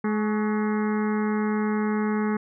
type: harmonic tone with a mistuned harmonic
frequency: 212.3 Hz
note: G#3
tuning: 38 cents sharp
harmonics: 1 / 2 / 4 / 5 / 6 / 7 / 8 / 9 / 10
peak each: -23 / -29 / -35 / -37 / -39 / -40 / -41 / -42 / -43 dBFS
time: 0.04-2.37 s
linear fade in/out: 5 ms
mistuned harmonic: 5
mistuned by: +78 cents
effects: none